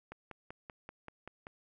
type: click train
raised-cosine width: 0.5 ms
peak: -30 dBFS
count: 8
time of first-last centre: 0.12-1.469 s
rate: 5.19 Hz
effects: none